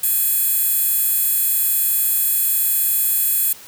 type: tone with high-pass filter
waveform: 15% pulse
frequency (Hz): 841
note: G#5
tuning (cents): +22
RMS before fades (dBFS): -18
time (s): 0.03-3.53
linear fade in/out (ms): 5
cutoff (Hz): 12000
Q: 1.9
effects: white hiss -41 dBFS RMS until 3.67 s